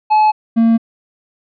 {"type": "tone pair in turn", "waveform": "triangle", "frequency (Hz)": [857, 228.1], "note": ["A5", "A#3"], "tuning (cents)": [-46, -37], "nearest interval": "octave + major seventh", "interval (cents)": 2291, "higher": "first", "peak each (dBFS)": -6, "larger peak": "neither", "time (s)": [[0.1, 0.32], [0.56, 0.78]], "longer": "neither", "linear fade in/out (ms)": 20, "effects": ["resampled to 11025 Hz"]}